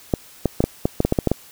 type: clicks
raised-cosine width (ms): 2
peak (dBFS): -3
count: 11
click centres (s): 0.138 / 0.457 / 0.605 / 0.64 / 0.855 / 1.004 / 1.05 / 1.124 / 1.188 / 1.273 / 1.316
effects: white hiss -46 dBFS RMS until 1.51 s